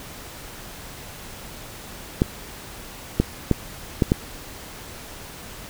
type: clicks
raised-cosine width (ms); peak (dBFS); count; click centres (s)
3; -3; 5; 2.219 / 3.2 / 3.513 / 4.022 / 4.119
effects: pink hiss -39 dBFS RMS until 5.69 s